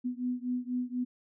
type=beating tone pair; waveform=sine; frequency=246.9 / 251 Hz; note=B3 / B3; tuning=0 / +28 cents; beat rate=4.1 Hz; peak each=-33 / -34 dBFS; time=0.04-1.05 s; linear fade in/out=20 ms; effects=none